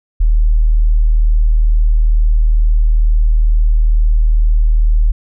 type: tone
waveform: sine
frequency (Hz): 38.89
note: D#1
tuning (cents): 0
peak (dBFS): -7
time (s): 0.2-5.12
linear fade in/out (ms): 10
effects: none